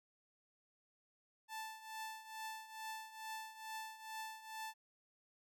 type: tone with tremolo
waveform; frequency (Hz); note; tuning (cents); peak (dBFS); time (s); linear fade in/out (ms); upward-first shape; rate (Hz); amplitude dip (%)
sawtooth; 880; A5; 0; -39; 1.48-4.74; 50; triangle; 2.3; 80
effects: none